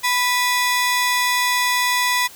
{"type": "ring-modulated tone", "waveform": "sawtooth", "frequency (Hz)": 1480, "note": "F#6", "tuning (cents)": 0, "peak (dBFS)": -10, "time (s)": [0.03, 2.28], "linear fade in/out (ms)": 20, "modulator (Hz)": 489, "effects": ["white hiss -42 dBFS RMS until 2.35 s"]}